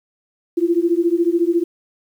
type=beating tone pair; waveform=sine; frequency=334.9 / 348.9 Hz; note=E4 / F4; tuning=+27 / -2 cents; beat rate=14 Hz; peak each=-17 dBFS; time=0.57-1.64 s; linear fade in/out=10 ms; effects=8-bit